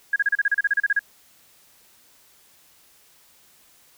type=tone bursts; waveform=sine; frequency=1642 Hz; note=G#6; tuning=20 cents flat; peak=-16 dBFS; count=14; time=0.13-0.993 s; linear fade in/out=5 ms; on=31 ms; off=33 ms; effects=white hiss -56 dBFS RMS until 3.97 s